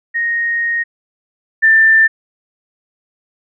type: tone pair in turn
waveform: sine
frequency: 1864.7 / 1781.9 Hz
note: A#6 / A6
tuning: 0 / +21 cents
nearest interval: minor second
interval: 79 cents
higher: first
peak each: -14 / -6 dBFS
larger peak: second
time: 0.14-0.84 / 1.62-2.08 s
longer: first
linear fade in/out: 20 ms
effects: none